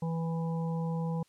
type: harmonic tone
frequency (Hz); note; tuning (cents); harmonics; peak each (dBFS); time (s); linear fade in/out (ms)
164.81; E3; 0; 1 / 3 / 5 / 6; -30 / -40 / -44 / -46; 0.02-1.23; 5
effects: white hiss -68 dBFS RMS until 1.28 s + low-pass 9000 Hz 12 dB/octave